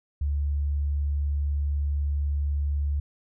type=tone; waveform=sine; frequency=72 Hz; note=D2; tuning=34 cents flat; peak=-23 dBFS; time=0.21-3 s; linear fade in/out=5 ms; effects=none